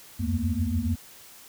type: tone cluster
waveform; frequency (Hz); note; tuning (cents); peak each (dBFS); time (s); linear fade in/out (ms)
sine; 72.9 / 84.9 / 91.9 / 222.8 / 240.9; D2 / F2 / F#2 / A3 / B3; -12 / -48 / -11 / +22 / -43; -34 / -29 / -29 / -31 / -30; 0.19-0.96; 20
effects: white hiss -49 dBFS RMS until 1.48 s